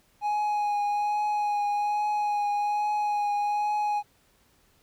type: tone with vibrato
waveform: triangle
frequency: 830.6 Hz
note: G#5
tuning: in tune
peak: -22 dBFS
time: 0.21-4.03 s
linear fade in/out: 50 ms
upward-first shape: triangle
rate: 1.2 Hz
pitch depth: 19 cents each way
effects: pink hiss -64 dBFS RMS until 4.82 s